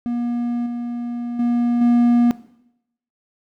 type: tone with level steps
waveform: triangle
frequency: 239.2 Hz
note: A#3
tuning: 45 cents sharp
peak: -18 / -22 / -14 / -10 dBFS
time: 0.06-2.31 s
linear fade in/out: 0 ms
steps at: 0.66 / 1.39 / 1.81 s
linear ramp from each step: 5 ms
effects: noise-tail reverb RT60 0.8 s tail -17 dB re dry